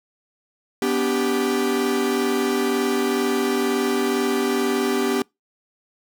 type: chord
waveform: 45% pulse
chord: G major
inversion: first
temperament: equal with one note detuned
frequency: 246.9 / 289 / 392 Hz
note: B3 / D4 / G4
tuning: 0 / -28 / 0 cents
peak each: -24 / -26 / -22 dBFS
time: 0.82-5.22 s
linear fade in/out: 2 ms
effects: noise-tail reverb RT60 0.2 s tail -26 dB re dry